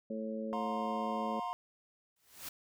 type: harmonic tone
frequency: 110 Hz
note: A2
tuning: in tune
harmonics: 2 / 3 / 4 / 5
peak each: -38 / -48 / -44 / -41 dBFS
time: 0.1-1.4 s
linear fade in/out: 5 ms
type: chord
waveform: triangle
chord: F suspended fourth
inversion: none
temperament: equal with one note detuned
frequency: 716.4 / 932.3 / 1046.5 Hz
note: F5 / Bb5 / C6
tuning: +44 / 0 / 0 cents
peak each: -38 dBFS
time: 0.53-1.53 s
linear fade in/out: 0 ms
type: noise with exponential growth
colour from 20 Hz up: white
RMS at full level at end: -40 dBFS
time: 2.16-2.49 s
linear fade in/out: 5 ms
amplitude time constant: 71 ms
effects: none